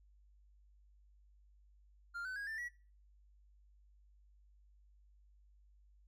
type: tone with pitch steps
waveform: triangle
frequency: 1396.9 / 1514.6 / 1642.1 / 1780.4 / 1930.4 Hz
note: F6 / F#6 / G#6 / A6 / B6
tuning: 0 / +40 / -20 / +20 / -40 cents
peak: -39 dBFS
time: 2.14-2.69 s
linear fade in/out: 20 ms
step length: 110 ms
effects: noise-tail reverb RT60 0.4 s tail -21 dB re dry + added 50 Hz sine -63 dBFS peak until 6.07 s